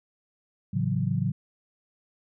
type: chord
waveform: sine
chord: F# minor seventh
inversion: first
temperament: equal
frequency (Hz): 110 / 138.59 / 164.81 / 185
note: A2 / C#3 / E3 / F#3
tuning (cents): 0 / 0 / 0 / 0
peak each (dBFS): -29 / -28 / -31 / -29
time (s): 0.73-1.32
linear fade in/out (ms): 10
effects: none